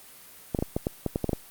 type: clicks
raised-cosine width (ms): 2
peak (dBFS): -12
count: 10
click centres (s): 0.548 / 0.589 / 0.625 / 0.765 / 0.869 / 1.063 / 1.159 / 1.243 / 1.293 / 1.332
effects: white hiss -49 dBFS RMS until 1.5 s + Opus 32 kbps